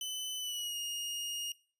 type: tone with pitch glide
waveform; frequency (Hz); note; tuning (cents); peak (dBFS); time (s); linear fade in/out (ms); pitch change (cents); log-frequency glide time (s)
sawtooth; 3021 to 2858; F#7 to F7; +35 to +39; -33; 0.01-1.52; 2; -96; 0.37-0.77
effects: noise-tail reverb RT60 0.4 s tail -20 dB re dry + resampled to 32000 Hz